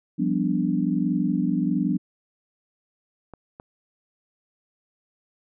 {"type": "chord", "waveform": "sine", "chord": "G dominant seventh", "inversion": "third", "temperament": "equal with one note detuned", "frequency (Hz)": [174.61, 196, 246.9, 291.8], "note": ["F3", "G3", "B3", "D4"], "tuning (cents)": [0, 0, 0, -11], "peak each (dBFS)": -26, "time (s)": [0.18, 1.98], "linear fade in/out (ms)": 20}
{"type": "clicks", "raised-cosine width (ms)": 1, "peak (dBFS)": -26, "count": 2, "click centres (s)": [3.337, 3.599]}
{"effects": []}